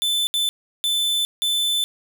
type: tone bursts at uneven times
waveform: 45% pulse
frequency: 3520 Hz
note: A7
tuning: in tune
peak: -19 dBFS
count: 4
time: 0.02-0.27 / 0.34-0.49 / 0.84-1.25 / 1.42-1.84 s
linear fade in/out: 0 ms
effects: none